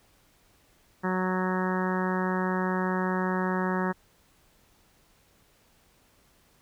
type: harmonic tone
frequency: 185 Hz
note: F#3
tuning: in tune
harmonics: 1 / 2 / 3 / 4 / 5 / 6 / 7 / 8 / 9 / 10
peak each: -28 / -32 / -37 / -39 / -34 / -37 / -38 / -41 / -37 / -40 dBFS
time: 1.03-3.93 s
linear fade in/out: 20 ms
effects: pink hiss -63 dBFS RMS until 6.61 s